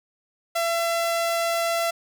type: tone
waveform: sawtooth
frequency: 674 Hz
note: E5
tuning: 38 cents sharp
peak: -18 dBFS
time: 0.55-1.91 s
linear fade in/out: 10 ms
effects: none